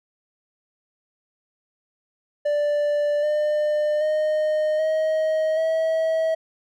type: tone with pitch steps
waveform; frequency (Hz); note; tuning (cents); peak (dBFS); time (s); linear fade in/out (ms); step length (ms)
triangle; 587.3 / 601 / 615.1 / 629.5 / 644.2; D5 / D5 / D#5 / D#5 / E5; 0 / +40 / -20 / +20 / -40; -17; 2.45-6.35; 10; 780
effects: none